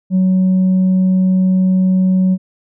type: tone with tanh clipping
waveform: sine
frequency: 186.4 Hz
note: F#3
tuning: 13 cents sharp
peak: -10 dBFS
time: 0.1-2.38 s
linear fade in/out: 50 ms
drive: 1 dB
effects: none